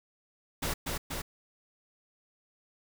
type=noise with echo; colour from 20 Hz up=pink; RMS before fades=-32 dBFS; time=0.62-0.74 s; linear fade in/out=10 ms; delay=240 ms; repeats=2; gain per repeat=-2 dB; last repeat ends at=1.22 s; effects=none